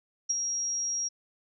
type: tone with ADSR envelope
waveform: sine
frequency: 5640 Hz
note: F8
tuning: 16 cents sharp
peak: -22 dBFS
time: 0.29-1.09 s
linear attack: 15 ms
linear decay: 20 ms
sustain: -6 dB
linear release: 19 ms
effects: none